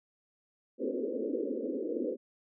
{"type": "band-pass noise", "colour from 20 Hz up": "white", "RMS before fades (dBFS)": -34, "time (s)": [0.78, 2.17], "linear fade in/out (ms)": 50, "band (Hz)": [230, 530], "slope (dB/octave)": 96, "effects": []}